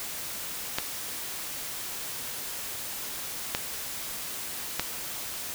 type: clicks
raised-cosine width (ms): 0.2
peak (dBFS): -8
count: 3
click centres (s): 0.785 / 3.549 / 4.796
effects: white hiss -36 dBFS RMS until 5.54 s